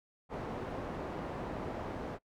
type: low-pass noise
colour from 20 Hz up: white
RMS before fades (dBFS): -40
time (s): 0.29-2.19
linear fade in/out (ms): 50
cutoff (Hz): 670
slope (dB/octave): 12
effects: noise-tail reverb RT60 0.1 s tail -23 dB re dry